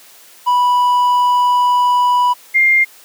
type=tone pair in turn; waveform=triangle / sine; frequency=984 / 2112 Hz; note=B5 / C7; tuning=-7 / +16 cents; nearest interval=octave + minor second; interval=1323 cents; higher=second; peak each=-8 dBFS; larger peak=neither; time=0.46-2.34 / 2.54-2.85 s; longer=first; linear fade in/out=20 ms; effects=white hiss -43 dBFS RMS until 3.04 s + high-pass 300 Hz 12 dB/octave